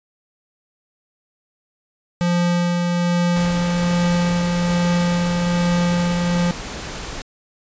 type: tone with tremolo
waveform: square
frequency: 174.61 Hz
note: F3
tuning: in tune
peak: -16 dBFS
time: 2.21-6.51 s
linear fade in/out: 0 ms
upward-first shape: sine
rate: 1.2 Hz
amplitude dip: 25%
type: noise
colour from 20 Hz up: pink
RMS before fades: -30 dBFS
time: 3.36-7.22 s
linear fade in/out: 2 ms
effects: resampled to 16000 Hz